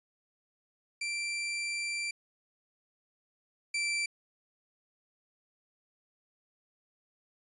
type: tone pair in turn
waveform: sawtooth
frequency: 2352 / 2341 Hz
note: D7 / D7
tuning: +2 / -6 cents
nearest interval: unison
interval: 8 cents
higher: first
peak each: -29 / -26 dBFS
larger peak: second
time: 1.01-2.11 / 3.74-4.06 s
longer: first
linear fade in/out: 5 ms
effects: resampled to 24000 Hz